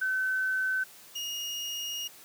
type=tone pair in turn; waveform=sine / 30% pulse; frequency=1525 / 2859 Hz; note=G6 / F7; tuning=-48 / +40 cents; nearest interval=major seventh; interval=1088 cents; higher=second; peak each=-26 / -30 dBFS; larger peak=first; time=0.01-0.84 / 1.15-2.08 s; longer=second; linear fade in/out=10 ms; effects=white hiss -52 dBFS RMS until 2.24 s + high-pass 100 Hz 12 dB/octave